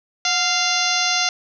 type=harmonic tone with a mistuned harmonic; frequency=695 Hz; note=F5; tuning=9 cents flat; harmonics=1 / 2 / 3 / 4 / 5 / 6 / 7 / 8 / 9; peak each=-26 / -26 / -26 / -26 / -26 / -26 / -26 / -26 / -26 dBFS; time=0.25-1.29 s; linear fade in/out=2 ms; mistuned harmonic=1; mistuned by=+83 cents; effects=none